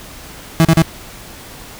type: tone bursts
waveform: 35% pulse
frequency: 163.3 Hz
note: E3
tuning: 16 cents flat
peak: -5 dBFS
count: 3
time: 0.6-0.821 s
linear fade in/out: 0 ms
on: 49 ms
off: 37 ms
effects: pink hiss -35 dBFS RMS until 1.79 s